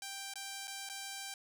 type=tone with dropouts; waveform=5% pulse; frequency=786 Hz; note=G5; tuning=4 cents sharp; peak=-30 dBFS; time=0.02-1.34 s; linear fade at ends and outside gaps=2 ms; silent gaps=0.338-0.356 / 0.673-0.678 / 0.89-0.897 s; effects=none